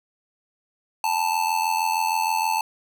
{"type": "tone with amplitude modulation", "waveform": "square", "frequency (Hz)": 880, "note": "A5", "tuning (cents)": 0, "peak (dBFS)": -18, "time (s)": [1.04, 2.61], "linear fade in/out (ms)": 2, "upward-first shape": "sine", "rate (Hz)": 86.4, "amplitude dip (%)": 75, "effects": []}